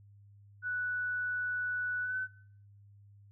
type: tone with pitch glide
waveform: sine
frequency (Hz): 1480 to 1514.6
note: F#6 to F#6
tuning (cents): 0 to +40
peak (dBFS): -32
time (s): 0.62-2.28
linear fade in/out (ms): 50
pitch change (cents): +40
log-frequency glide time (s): 2.02-2.16
effects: noise-tail reverb RT60 0.6 s tail -19 dB re dry + added 101 Hz sine -55 dBFS peak until 3.31 s